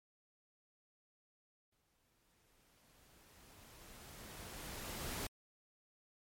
pink noise with exponential growth, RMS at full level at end -41 dBFS, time 1.72-5.27 s, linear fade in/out 5 ms, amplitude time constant 770 ms, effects MP3 64 kbps

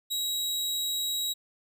sawtooth tone, 3843 Hz, B7, 48 cents flat, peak -25 dBFS, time 0.1-1.34 s, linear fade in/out 20 ms, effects none

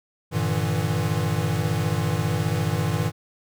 square chord, E half-diminished seventh, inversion first, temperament equal with one note detuned, 98 / 116.54 / 150 / 164.81 Hz, G2 / Bb2 / D3 / E3, 0 / 0 / +37 / 0 cents, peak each -28 dBFS, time 0.31-3.12 s, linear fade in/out 50 ms, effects none

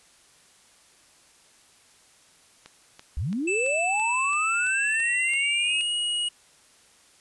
click train, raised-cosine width 0.2 ms, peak -26 dBFS, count 9, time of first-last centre 2.66-5.336 s, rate 2.99 Hz
sine linear sweep, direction up, 54 to 2600 Hz, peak -25 dBFS, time 3.17-5.81 s, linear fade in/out 0 ms
square tone with pitch glide, 2637 to 2892 Hz, E7 to F#7, 0 to -40 cents, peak -25 dBFS, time 3.47-6.29 s, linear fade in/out 10 ms, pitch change +160 cents, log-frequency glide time 4.64-5.95 s
effects white hiss -57 dBFS RMS until 7.2 s + resampled to 24000 Hz

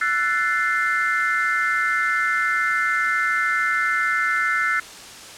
sine chord, F# half-diminished seventh, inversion third, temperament equal with one note detuned, 1340 / 1480 / 1760 / 2093 Hz, E6 / F#6 / A6 / C7, +28 / 0 / 0 / 0 cents, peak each -24 dBFS, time 0.01-4.8 s, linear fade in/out 5 ms, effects white hiss -39 dBFS RMS until 5.37 s + low-pass 8000 Hz 12 dB/octave

